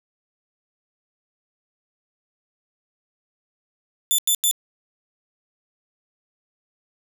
10% pulse tone bursts, 3520 Hz, A7, in tune, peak -9 dBFS, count 3, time 4.11-4.512 s, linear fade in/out 0 ms, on 74 ms, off 90 ms, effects none

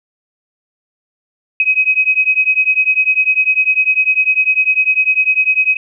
sine beating tone pair, 2528 / 2538 Hz, D#7 / D#7, +27 / +34 cents, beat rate 10 Hz, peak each -13 dBFS, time 1.6-5.77 s, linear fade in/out 2 ms, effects none

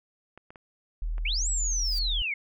clicks, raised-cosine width 0.5 ms, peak -31 dBFS, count 4, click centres 0.376 / 0.505 / 0.558 / 1.181 s
sine tone, 40.02 Hz, D#1, 50 cents sharp, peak -27 dBFS, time 1.02-2.22 s, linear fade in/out 0 ms
sine linear two-way sweep, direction up then down, 2109 to 7940 to 2109 Hz, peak -27 dBFS, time 1.25-2.34 s, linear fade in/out 5 ms, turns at 1.49 s
blue noise with exponential growth, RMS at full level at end -41 dBFS, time 1.67-1.99 s, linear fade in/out 5 ms, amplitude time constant 69 ms
effects none

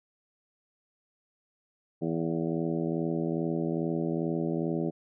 harmonic tone with a mistuned harmonic, 82.4 Hz, E2, in tune, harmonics 2 / 3 / 4 / 5 / 6 / 7 / 8 / 9, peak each -32 / -34 / -32 / -35 / -45 / -39 / -45 / -47 dBFS, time 2.01-4.91 s, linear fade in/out 20 ms, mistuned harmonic 8, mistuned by +40 cents, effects none

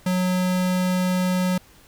square tone, 182.9 Hz, F#3, 20 cents flat, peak -20 dBFS, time 0.06-1.58 s, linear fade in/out 5 ms, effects pink hiss -52 dBFS RMS until 1.87 s

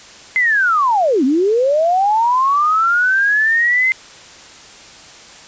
sine linear two-way sweep, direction down then up, 2085 to 246.9 to 2085 Hz, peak -11 dBFS, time 0.36-3.92 s, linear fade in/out 0 ms, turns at 1.24 s, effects white hiss -39 dBFS RMS until 5.47 s + resampled to 16000 Hz

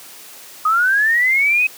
sine linear sweep, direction up, 1230 to 2551 Hz, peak -12 dBFS, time 0.65-1.67 s, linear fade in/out 5 ms, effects white hiss -39 dBFS RMS until 1.77 s + high-pass 200 Hz 12 dB/octave

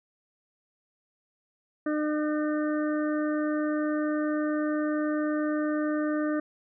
harmonic tone, 302.6 Hz, D#4, 48 cents flat, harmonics 1 / 2 / 4 / 5 / 6, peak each -26 / -32 / -38 / -40 / -42 dBFS, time 1.86-6.4 s, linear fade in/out 5 ms, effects none

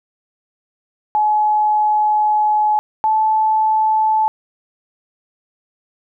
sine tone pair in turn, 849 / 869.8 Hz, G#5 / A5, +38 / -20 cents, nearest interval unison, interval 42 cents, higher second, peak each -12 dBFS, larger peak neither, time 1.15-2.79 / 3.04-4.28 s, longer first, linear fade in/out 0 ms, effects none

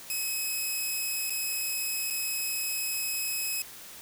5% pulse tone with dropouts, 2556 Hz, D#7, 46 cents sharp, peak -20 dBFS, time 0.1-3.62 s, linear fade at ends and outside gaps 1 ms, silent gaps 1.297-1.304 / 2.102-2.107 s, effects white hiss -46 dBFS RMS until 4.01 s

